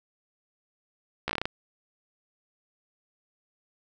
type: slowing click train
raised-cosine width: 0.3 ms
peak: -12 dBFS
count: 8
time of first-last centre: 1.28-1.455 s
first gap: 14 ms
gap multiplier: 1.19
effects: none